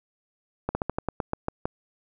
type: slowing click train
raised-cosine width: 1 ms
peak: -12 dBFS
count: 10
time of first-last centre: 0.69-1.655 s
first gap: 60 ms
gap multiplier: 1.14
effects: none